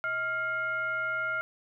sine tone with frequency modulation, 1396.9 Hz, F6, in tune, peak -28 dBFS, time 0.04-1.41 s, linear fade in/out 0 ms, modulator 760 Hz, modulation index 0.6, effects none

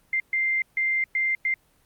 sine tone bursts at uneven times, 2093 Hz, C7, in tune, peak -21 dBFS, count 5, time 0.13-0.2 / 0.33-0.62 / 0.77-1.04 / 1.15-1.35 / 1.45-1.54 s, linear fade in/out 2 ms, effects pink hiss -63 dBFS RMS until 1.85 s + Opus 32 kbps

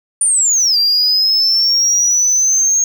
sine linear two-way sweep, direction down then up, 9397 to 4695 to 6510 Hz, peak -8 dBFS, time 0.21-2.84 s, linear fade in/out 2 ms, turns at 0.77 s, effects tanh soft clip ceiling -8 dBFS + 7-bit

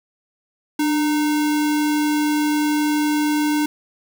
sine tone with sample-and-hold, 298 Hz, D4, 25 cents sharp, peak -16 dBFS, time 0.79-3.66 s, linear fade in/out 5 ms, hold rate 1225 Hz, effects none

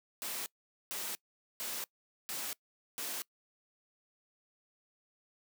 white noise bursts, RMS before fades -39 dBFS, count 5, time 0.22-3.22 s, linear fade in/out 0 ms, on 240 ms, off 450 ms, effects noise-tail reverb RT60 0.1 s tail -23 dB re dry + high-pass 200 Hz 12 dB/octave

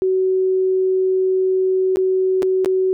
sine tone with dropouts, 375.6 Hz, F#4, 26 cents sharp, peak -14 dBFS, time 0.02-2.93 s, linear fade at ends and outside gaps 0 ms, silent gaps 1.959-1.97 / 2.422-2.429 / 2.647-2.659 s, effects none

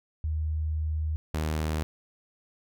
sine / sawtooth tone pair in turn, 77.78 / 77.78 Hz, D#2 / D#2, 0 / 0 cents, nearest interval unison, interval 0 cents, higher neither, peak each -26 / -23 dBFS, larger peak second, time 0.24-1.16 / 1.34-1.83 s, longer first, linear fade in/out 0 ms, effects none

